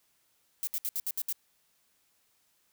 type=noise bursts; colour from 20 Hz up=violet; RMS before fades=-32 dBFS; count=7; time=0.63-1.326 s; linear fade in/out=0 ms; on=42 ms; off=67 ms; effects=white hiss -71 dBFS RMS until 2.72 s